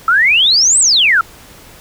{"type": "exponential two-way sweep", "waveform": "sine", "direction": "up then down", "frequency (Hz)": [1295, 8510, 1295], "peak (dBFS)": -7, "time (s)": [0.08, 1.21], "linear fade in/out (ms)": 2, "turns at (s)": 0.79, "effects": ["pink hiss -39 dBFS RMS until 1.8 s"]}